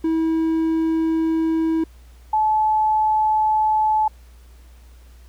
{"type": "tone pair in turn", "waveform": ["triangle", "sine"], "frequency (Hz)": [323.3, 863.1], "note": ["E4", "A5"], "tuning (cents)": [-34, -34], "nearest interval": "octave + perfect fourth", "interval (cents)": 1700, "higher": "second", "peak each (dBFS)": -15, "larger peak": "neither", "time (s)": [[0.04, 1.84], [2.33, 4.08]], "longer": "first", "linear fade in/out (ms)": 5, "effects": ["added 60 Hz sine -43 dBFS peak until 5.28 s", "pink hiss -56 dBFS RMS until 5.28 s"]}